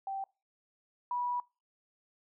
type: tone pair in turn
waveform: sine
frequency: 779 / 976.4 Hz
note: G5 / B5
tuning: -11 / -20 cents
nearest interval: major third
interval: 391 cents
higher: second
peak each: -34 / -31 dBFS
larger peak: second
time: 0.07-0.24 / 1.11-1.4 s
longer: second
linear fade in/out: 2 ms
effects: noise-tail reverb RT60 0.3 s tail -24 dB re dry